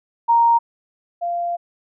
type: tone pair in turn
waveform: sine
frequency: 932.3 / 693 Hz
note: A#5 / F5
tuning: 0 / -14 cents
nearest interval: perfect fourth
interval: 514 cents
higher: first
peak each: -11 / -20 dBFS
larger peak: first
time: 0.28-0.59 / 1.21-1.57 s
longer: second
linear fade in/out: 20 ms
effects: none